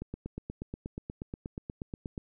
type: click train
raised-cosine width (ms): 3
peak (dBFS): -24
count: 19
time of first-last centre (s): 0.02-2.178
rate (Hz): 8.34
effects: none